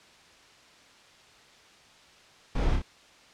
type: noise with echo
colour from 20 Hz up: brown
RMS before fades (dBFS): -26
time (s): 2.55-2.76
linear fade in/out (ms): 5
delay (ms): 30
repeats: 2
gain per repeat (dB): -3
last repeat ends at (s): 2.82
effects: white hiss -55 dBFS RMS until 3.33 s + low-pass 5000 Hz 12 dB/octave